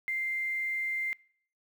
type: tone with quantisation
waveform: sine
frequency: 2093 Hz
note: C7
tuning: in tune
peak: -29 dBFS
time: 0.08-1.13 s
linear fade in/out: 0 ms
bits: 9
effects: noise-tail reverb RT60 0.6 s tail -25 dB re dry